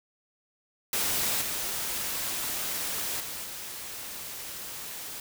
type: noise with level steps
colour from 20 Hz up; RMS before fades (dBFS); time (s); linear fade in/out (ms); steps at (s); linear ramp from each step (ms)
white; -28 / -32 / -37 / -39; 0.93-5.2; 2; 1.41 / 3.2 / 3.44; 5
effects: none